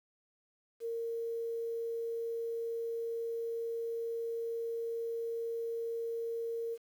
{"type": "tone with quantisation", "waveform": "sine", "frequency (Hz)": 461.1, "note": "A#4", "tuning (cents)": -19, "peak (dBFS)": -34, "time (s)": [0.8, 6.78], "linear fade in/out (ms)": 50, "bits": 10, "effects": []}